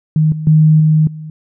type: tone with level steps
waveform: sine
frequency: 155.56 Hz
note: D#3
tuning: in tune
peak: -8 / -19 / -5 / -7 / -25 dBFS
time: 0.16-1.3 s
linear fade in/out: 2 ms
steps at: 0.32 / 0.47 / 0.8 / 1.07 s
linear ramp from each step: 2 ms
effects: none